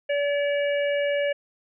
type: harmonic tone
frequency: 573 Hz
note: D5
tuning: 43 cents flat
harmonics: 1 / 3 / 4 / 5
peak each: -22 / -32 / -34 / -36 dBFS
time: 0.09-1.33 s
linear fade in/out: 10 ms
effects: none